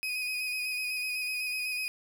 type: tone with vibrato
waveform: 35% pulse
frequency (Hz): 2500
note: D#7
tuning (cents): +8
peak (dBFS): -29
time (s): 0.03-1.88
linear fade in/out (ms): 0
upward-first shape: square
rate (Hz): 8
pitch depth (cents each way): 20
effects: none